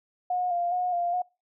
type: tone with vibrato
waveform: sine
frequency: 710 Hz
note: F5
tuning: 28 cents sharp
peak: -24 dBFS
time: 0.3-1.22 s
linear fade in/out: 5 ms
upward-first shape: square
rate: 2.4 Hz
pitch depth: 32 cents each way
effects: noise-tail reverb RT60 0.3 s tail -26 dB re dry